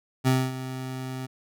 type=tone with ADSR envelope; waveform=25% pulse; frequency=130 Hz; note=C3; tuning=11 cents flat; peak=-14 dBFS; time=0.24-1.27 s; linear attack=34 ms; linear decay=240 ms; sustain=-14 dB; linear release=19 ms; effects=none